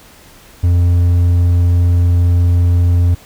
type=tone; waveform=triangle; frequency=87.4 Hz; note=F2; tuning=2 cents sharp; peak=-6 dBFS; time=0.63-3.15 s; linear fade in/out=10 ms; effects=pink hiss -42 dBFS RMS until 3.25 s